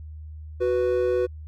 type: tone pair together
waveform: triangle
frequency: 369.4 / 493.9 Hz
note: F#4 / B4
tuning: -3 / 0 cents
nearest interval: perfect fourth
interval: 503 cents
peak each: -21 dBFS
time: 0.6-1.27 s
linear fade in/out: 20 ms
effects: added 77 Hz sine -36 dBFS peak until 1.47 s